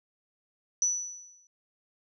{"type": "tone with exponential decay", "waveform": "sine", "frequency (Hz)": 5940, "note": "F#8", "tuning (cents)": 6, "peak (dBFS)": -21, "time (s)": [0.82, 1.47], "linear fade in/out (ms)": 1, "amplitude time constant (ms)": 140, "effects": []}